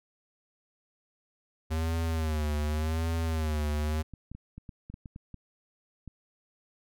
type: tone with vibrato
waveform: square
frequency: 78.5 Hz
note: D#2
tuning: 16 cents sharp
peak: -28 dBFS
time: 1.7-4.03 s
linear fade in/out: 20 ms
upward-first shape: sine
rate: 0.87 Hz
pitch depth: 86 cents each way
type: clicks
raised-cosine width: 5 ms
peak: -30 dBFS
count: 11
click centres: 4.137 / 4.316 / 4.35 / 4.58 / 4.692 / 4.9 / 4.941 / 5.058 / 5.161 / 5.343 / 6.077 s
effects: none